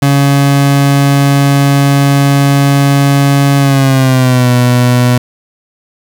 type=tone with pitch glide; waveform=30% pulse; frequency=140.1 to 123.38 Hz; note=C#3 to B2; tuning=+19 to -1 cents; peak=-3 dBFS; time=0.02-5.18 s; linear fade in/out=5 ms; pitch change=-220 cents; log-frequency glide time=3.58-4.51 s; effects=7-bit